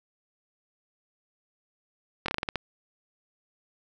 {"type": "slowing click train", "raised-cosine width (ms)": 0.3, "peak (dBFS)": -12, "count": 8, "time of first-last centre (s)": [2.26, 2.557], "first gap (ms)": 23, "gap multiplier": 1.2, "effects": []}